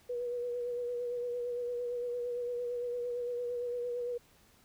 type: tone with vibrato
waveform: sine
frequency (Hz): 485.2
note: B4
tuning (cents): -31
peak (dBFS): -33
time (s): 0.09-4.18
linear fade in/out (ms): 10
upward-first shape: sine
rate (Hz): 8.8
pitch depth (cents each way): 27
effects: pink hiss -64 dBFS RMS until 4.64 s